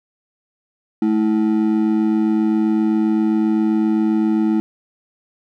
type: ring-modulated tone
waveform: triangle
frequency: 270.5 Hz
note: C#4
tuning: 42 cents flat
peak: -9 dBFS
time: 1.02-4.6 s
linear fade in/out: 0 ms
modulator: 53.8 Hz
effects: none